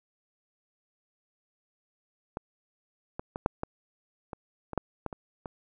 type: clicks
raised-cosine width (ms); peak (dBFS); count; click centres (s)
1; -19 / -20 / -20 / -9 / -17 / -23 / -22 / -12 / -18 / -24 / -23; 11; 2.371 / 3.195 / 3.359 / 3.461 / 3.634 / 4.332 / 4.733 / 4.777 / 5.063 / 5.128 / 5.458
effects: none